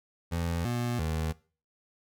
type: tone with pitch steps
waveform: 25% pulse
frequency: 84.6 / 120.6 / 79.5 Hz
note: E2 / B2 / D#2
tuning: +45 / -41 / +38 cents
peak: -25 dBFS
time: 0.31-1.33 s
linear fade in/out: 20 ms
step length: 340 ms
effects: noise-tail reverb RT60 0.4 s tail -21 dB re dry